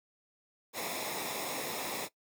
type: noise with comb filter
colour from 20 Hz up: pink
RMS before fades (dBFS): -37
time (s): 0.73-2.09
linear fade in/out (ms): 50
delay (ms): 0.66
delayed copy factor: -0.6
effects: noise-tail reverb RT60 0.1 s tail -18 dB re dry + high-pass 200 Hz 12 dB/octave